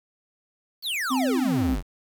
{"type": "exponential sweep", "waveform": "square", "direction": "down", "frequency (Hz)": [4668, 37.8], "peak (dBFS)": -26, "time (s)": [0.82, 1.83], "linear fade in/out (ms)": 50}
{"type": "tone", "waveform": "triangle", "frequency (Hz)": 259.8, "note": "C4", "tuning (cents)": -12, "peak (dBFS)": -20, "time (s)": [1.1, 1.76], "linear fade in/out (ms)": 20}
{"effects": ["8-bit"]}